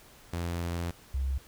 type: tone pair in turn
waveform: sawtooth / sine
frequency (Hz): 85.8 / 66.69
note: F2 / C2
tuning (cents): -30 / +34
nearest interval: major third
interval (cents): 436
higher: first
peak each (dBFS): -27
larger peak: neither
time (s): 0.33-0.91 / 1.14-1.38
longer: first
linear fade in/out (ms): 5
effects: pink hiss -55 dBFS RMS until 1.47 s